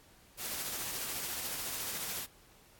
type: noise with tremolo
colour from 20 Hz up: white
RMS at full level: -37 dBFS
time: 0.37-2.27 s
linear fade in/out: 50 ms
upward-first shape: sine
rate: 14 Hz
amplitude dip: 25%
effects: pink hiss -61 dBFS RMS until 2.79 s + AAC 64 kbps